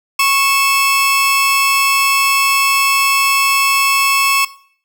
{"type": "tone pair together", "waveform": "sawtooth", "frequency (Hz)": [1100, 2628], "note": ["C#6", "E7"], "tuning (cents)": [-14, -6], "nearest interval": "octave + minor third", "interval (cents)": 1508, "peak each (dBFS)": -10, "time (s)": [0.19, 4.45], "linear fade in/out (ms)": 5, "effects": ["noise-tail reverb RT60 0.5 s tail -18 dB re dry"]}